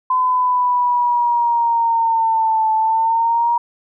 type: linear two-way sweep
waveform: sine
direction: down then up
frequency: 1020 to 875 to 950 Hz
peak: -13 dBFS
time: 0.1-3.58 s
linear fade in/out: 5 ms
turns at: 2.73 s
effects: none